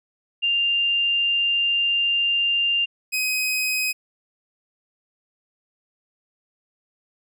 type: tone pair in turn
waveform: sine / sawtooth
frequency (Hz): 2794 / 2520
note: F7 / D#7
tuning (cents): 0 / +21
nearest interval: major second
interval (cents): 179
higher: first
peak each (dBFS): -18 / -18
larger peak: neither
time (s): 0.42-2.86 / 3.12-3.93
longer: first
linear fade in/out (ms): 20
effects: none